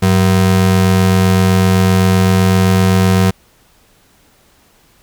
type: ring-modulated tone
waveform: square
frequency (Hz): 142.7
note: D3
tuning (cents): -49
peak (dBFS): -6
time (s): 0.02-3.31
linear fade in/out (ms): 10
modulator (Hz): 43.9
effects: pink hiss -51 dBFS RMS until 5.02 s